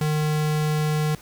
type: tone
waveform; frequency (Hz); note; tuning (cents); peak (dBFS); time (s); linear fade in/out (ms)
square; 152.6; D#3; -33; -21; 0.01-1.15; 2
effects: added 50 Hz sine -56 dBFS peak until 1.21 s + pink hiss -47 dBFS RMS until 1.21 s